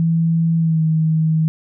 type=tone with pitch glide; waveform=sine; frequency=164.81 to 158.83 Hz; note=E3 to D#3; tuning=0 to +36 cents; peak=-13 dBFS; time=0-1.48 s; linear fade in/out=0 ms; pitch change=-64 cents; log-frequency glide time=0.58-0.82 s; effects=none